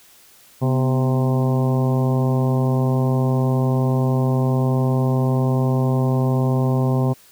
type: harmonic tone with a mistuned harmonic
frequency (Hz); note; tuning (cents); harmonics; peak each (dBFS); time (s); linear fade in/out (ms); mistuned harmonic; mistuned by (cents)
130.81; C3; 0; 1 / 2 / 3 / 4 / 5 / 6 / 7 / 8; -17 / -23 / -27 / -29 / -31 / -33 / -34 / -35; 0.61-7.14; 20; 2; -65
effects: white hiss -50 dBFS RMS until 7.31 s